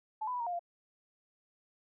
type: tone with pitch steps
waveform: sine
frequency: 867 / 1000 / 984 / 934 / 709 / 692 Hz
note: A5 / B5 / B5 / A#5 / F5 / F5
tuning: -26 / +21 / -7 / +3 / +26 / -16 cents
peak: -33 dBFS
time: 0.21-0.594 s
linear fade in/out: 10 ms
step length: 64 ms
effects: none